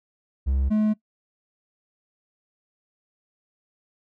triangle tone pair in turn, 67.2 / 214 Hz, C2 / A3, +47 / -48 cents, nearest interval octave + minor sixth, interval 2005 cents, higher second, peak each -18 / -16 dBFS, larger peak second, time 0.46-0.7 / 0.7-0.94 s, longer neither, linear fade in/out 20 ms, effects noise-tail reverb RT60 0.1 s tail -21 dB re dry

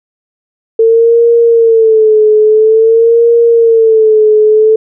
sine tone with vibrato, 447.4 Hz, A4, 29 cents sharp, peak -3 dBFS, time 0.79-4.76 s, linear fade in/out 5 ms, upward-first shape sine, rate 0.49 Hz, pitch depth 77 cents each way, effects none

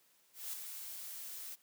blue noise with ADSR envelope, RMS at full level -40 dBFS, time 0.33-1.56 s, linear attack 200 ms, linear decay 11 ms, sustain -6 dB, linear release 24 ms, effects white hiss -70 dBFS RMS until 1.62 s + high-pass 150 Hz 12 dB/octave

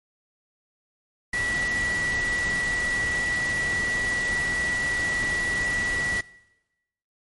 sine tone in noise, 1947 Hz, B6, 25 cents flat, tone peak -24 dBFS, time 1.33-6.21 s, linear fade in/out 5 ms, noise pink, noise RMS -33 dBFS, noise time 1.33-6.21 s, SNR +6 dB, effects noise-tail reverb RT60 1.0 s tail -21 dB re dry + MP3 48 kbps

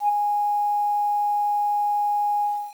sine tone with ADSR envelope, 826 Hz, G#5, 10 cents flat, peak -14 dBFS, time 0-2.74 s, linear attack 86 ms, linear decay 15 ms, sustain -5 dB, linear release 300 ms, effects tanh soft clip ceiling -11 dBFS + 8-bit

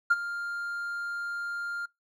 triangle tone with ADSR envelope, 1400 Hz, F6, 4 cents sharp, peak -13 dBFS, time 0.1-1.86 s, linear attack 13 ms, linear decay 32 ms, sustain -17 dB, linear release 9 ms, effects noise-tail reverb RT60 0.2 s tail -25 dB re dry + tanh soft clip ceiling -15 dBFS

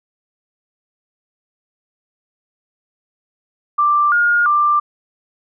sine tone with pitch steps, 1179 / 1424 / 1184 Hz, D6 / F6 / D6, +6 / +33 / +14 cents, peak -11 dBFS, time 3.78-4.8 s, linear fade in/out 10 ms, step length 340 ms, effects none

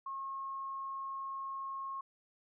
sine tone, 1083 Hz, C#6, 41 cents flat, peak -38 dBFS, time 0.06-2.01 s, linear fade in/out 5 ms, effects none

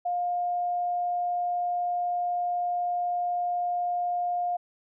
sine tone, 708 Hz, F5, 23 cents sharp, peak -25 dBFS, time 0.05-4.57 s, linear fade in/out 10 ms, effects none

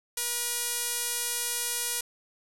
sawtooth tone with band-pass filter, 480 Hz, B4, 49 cents flat, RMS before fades -31 dBFS, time 0.17-2.01 s, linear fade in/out 5 ms, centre 10000 Hz, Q 1.1, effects 8-bit

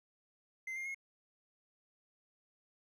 triangle tone with pitch steps, 2073 / 2117 / 2161 Hz, C7 / C7 / C#7, -17 / +20 / -45 cents, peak -37 dBFS, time 0.67-0.946 s, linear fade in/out 5 ms, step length 92 ms, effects none

